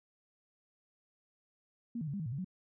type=tone with pitch steps; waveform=sine; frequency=234.8 / 157.7 / 140.4 / 201.4 / 158 / 115.9 / 138.3 / 185.3 Hz; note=A#3 / D#3 / C#3 / G3 / D#3 / A#2 / C#3 / F#3; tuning=+13 / +24 / +22 / +47 / +27 / -10 / -4 / +3 cents; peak=-35 dBFS; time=1.95-2.446 s; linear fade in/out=5 ms; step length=62 ms; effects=none